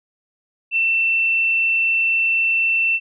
sine tone, 2684 Hz, E7, 31 cents sharp, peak -15 dBFS, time 0.71-3 s, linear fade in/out 50 ms, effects none

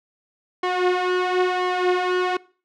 sawtooth tone with flanger, 363.7 Hz, F#4, 30 cents flat, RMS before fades -21 dBFS, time 0.63-2.37 s, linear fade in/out 5 ms, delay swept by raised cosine 0.95 to 4.85 ms, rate 0.98 Hz, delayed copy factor +0.65, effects noise-tail reverb RT60 0.4 s tail -22 dB re dry + low-pass 3000 Hz 12 dB/octave

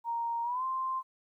sine tone with pitch glide, 932.3 to 1046.5 Hz, A#5 to C6, 0 to 0 cents, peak -30 dBFS, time 0.04-1.03 s, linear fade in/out 50 ms, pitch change +200 cents, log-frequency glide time 0.43-0.64 s, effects 12-bit

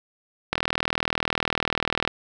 click train, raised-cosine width 0.3 ms, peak -5 dBFS, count 63, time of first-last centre 0.53-2.076 s, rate 40.1 Hz, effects none

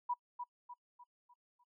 sine tone with echo, 974 Hz, B5, 24 cents flat, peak -32 dBFS, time 0.09-0.14 s, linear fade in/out 10 ms, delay 300 ms, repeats 5, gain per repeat -7 dB, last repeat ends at 1.64 s, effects noise-tail reverb RT60 0.1 s tail -25 dB re dry

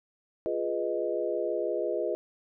sine chord, F half-diminished seventh, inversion none, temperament equal, 349.2 / 415.3 / 493.9 / 622.3 Hz, F4 / Ab4 / Cb5 / Eb5, 0 / 0 / 0 / 0 cents, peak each -33 / -33 / -33 / -32 dBFS, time 0.46-2.15 s, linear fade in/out 0 ms, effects none

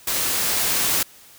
white noise with level ramp, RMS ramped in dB -23 to -20 dBFS, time 0.07-1.03 s, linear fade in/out 5 ms, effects white hiss -48 dBFS RMS until 1.38 s

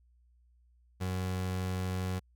30% pulse tone, 92.5 Hz, F#2, in tune, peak -29 dBFS, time 1-2.2 s, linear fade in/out 20 ms, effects added 60 Hz sine -62 dBFS peak until 2.35 s

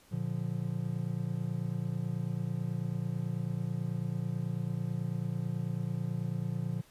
triangle chord, Bb major, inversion none, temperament just, 116.54 / 145.68 / 174.81 Hz, Bb2 / D3 / F3, 0 / -14 / +2 cents, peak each -34 dBFS, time 0.11-6.82 s, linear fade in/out 20 ms, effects pink hiss -61 dBFS RMS until 6.9 s + resampled to 32000 Hz

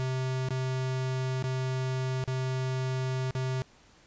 square tone with dropouts, 130 Hz, C3, 11 cents flat, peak -29 dBFS, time 0-3.62 s, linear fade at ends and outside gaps 0 ms, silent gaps 0.487-0.506 / 1.425-1.44 / 2.239-2.277 / 3.308-3.351 s, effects pink hiss -59 dBFS RMS until 4.06 s + resampled to 16000 Hz

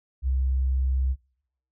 sine tone, 65.4 Hz, C2, in tune, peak -21 dBFS, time 0.22-1.16 s, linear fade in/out 50 ms, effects noise-tail reverb RT60 0.7 s tail -25 dB re dry

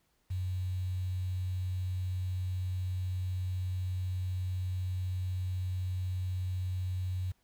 sine tone with quantisation, 92 Hz, F#2, 9 cents flat, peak -31 dBFS, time 0.3-7.32 s, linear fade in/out 10 ms, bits 9, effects pink hiss -74 dBFS RMS until 7.43 s

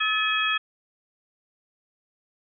sine tone cluster, 1286 / 1735 / 2529 / 3297 Hz, E6 / A6 / D#7 / G#7, -43 / -25 / +28 / -13 cents, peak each -27 dBFS, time 0-0.58 s, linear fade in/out 10 ms, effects none

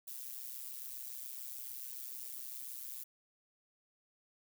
violet noise with amplitude modulation, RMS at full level -42 dBFS, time 0.07-3.04 s, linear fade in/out 10 ms, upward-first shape sine, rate 127 Hz, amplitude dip 80%, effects none

